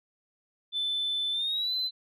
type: tone with pitch glide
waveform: sine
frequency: 3520 to 4043 Hz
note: A7 to B7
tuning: 0 to +40 cents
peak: -26 dBFS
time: 0.72-1.91 s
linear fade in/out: 50 ms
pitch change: +240 cents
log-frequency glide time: 1.32-1.74 s
effects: tanh soft clip ceiling -23 dBFS